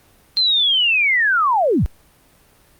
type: linear sweep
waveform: sine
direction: down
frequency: 4186 to 30.87 Hz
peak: -13 dBFS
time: 0.37-1.86 s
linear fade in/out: 0 ms
effects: pink hiss -53 dBFS RMS until 2.79 s + Opus 32 kbps